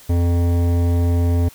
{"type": "tone with hard clipping", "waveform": "sine", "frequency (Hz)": 86.3, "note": "F2", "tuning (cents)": -20, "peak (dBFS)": -16, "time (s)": [0.09, 1.49], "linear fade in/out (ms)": 10, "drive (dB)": 14, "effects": ["white hiss -45 dBFS RMS until 1.54 s"]}